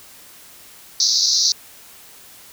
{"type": "band-pass noise", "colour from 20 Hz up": "white", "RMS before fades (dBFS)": -17, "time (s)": [1, 1.52], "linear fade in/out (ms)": 2, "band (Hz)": [4000, 6100], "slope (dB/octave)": 96, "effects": ["white hiss -44 dBFS RMS until 2.52 s"]}